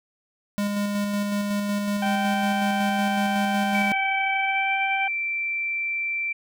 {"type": "tone with tremolo", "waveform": "square", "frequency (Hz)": 204.1, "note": "G#3", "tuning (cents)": -30, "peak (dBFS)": -23, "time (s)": [0.58, 3.92], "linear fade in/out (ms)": 0, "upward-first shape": "square", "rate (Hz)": 5.4, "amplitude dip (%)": 25}
{"type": "harmonic tone", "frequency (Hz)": 778, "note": "G5", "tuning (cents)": -13, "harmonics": [1, 2, 3, 4], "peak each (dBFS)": [-25, -31, -35, -37], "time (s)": [2.02, 5.08], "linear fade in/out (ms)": 5}
{"type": "tone with pitch glide", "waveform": "sine", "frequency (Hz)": [2301, 2344], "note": ["D7", "D7"], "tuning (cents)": [-36, -4], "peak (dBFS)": -24, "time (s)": [3.74, 6.33], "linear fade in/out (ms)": 10, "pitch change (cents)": 32, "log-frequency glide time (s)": [4.33, 4.75]}
{"effects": []}